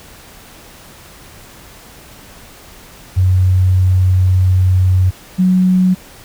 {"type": "tone pair in turn", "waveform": "sine", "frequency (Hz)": [92.5, 184.36], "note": ["F#2", "F#3"], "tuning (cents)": [0, -6], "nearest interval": "octave", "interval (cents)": 1194, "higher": "second", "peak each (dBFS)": -8, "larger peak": "neither", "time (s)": [[3.16, 5.11], [5.38, 5.95]], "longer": "first", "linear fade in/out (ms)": 20, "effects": ["pink hiss -39 dBFS RMS until 6.24 s"]}